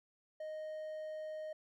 triangle tone, 621 Hz, D#5, 3 cents flat, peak -39 dBFS, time 0.4-1.53 s, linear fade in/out 5 ms, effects none

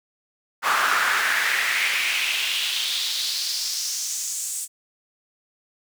brown noise with high-pass filter sweep, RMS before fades -24 dBFS, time 0.62-4.68 s, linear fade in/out 50 ms, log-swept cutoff 1200 to 8200 Hz, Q 3.2, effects none

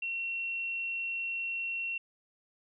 sine tone, 2725 Hz, F7, 43 cents flat, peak -32 dBFS, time 0.02-1.98 s, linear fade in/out 5 ms, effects none

